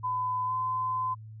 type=tone with pitch glide; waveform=sine; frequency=1007 to 1022.8 Hz; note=B5 to C6; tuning=+33 to -40 cents; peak=-27 dBFS; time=0.03-1.15 s; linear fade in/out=20 ms; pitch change=+27 cents; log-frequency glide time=0.45-0.53 s; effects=added 109 Hz sine -42 dBFS peak until 1.4 s